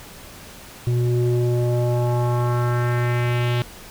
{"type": "tone with low-pass filter sweep", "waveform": "square", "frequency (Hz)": 121.2, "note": "B2", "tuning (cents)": -32, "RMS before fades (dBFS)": -20, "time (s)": [0.87, 3.62], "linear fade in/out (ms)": 0, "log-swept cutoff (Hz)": [260, 3300], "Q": 2.3, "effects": ["pink hiss -41 dBFS RMS until 3.9 s"]}